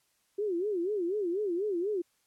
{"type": "tone with vibrato", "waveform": "sine", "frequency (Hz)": 380.2, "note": "F#4", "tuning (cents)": 47, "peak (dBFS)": -28, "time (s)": [0.38, 2.02], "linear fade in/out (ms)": 10, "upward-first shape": "sine", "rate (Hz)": 4.1, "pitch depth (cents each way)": 210, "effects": ["white hiss -72 dBFS RMS until 2.26 s", "low-pass 12000 Hz 12 dB/octave"]}